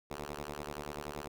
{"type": "ring-modulated tone", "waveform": "5% pulse", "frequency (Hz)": 73.42, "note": "D2", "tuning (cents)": 0, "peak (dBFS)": -26, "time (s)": [0.1, 1.28], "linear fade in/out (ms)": 10, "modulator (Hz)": 409, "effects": []}